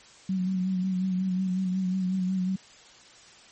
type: tone with vibrato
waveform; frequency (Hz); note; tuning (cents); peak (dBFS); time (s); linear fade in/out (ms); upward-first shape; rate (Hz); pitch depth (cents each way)
sine; 186.1; F#3; +10; -24; 0.29-2.56; 5; sine; 5.5; 39
effects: white hiss -52 dBFS RMS until 3.51 s + MP3 32 kbps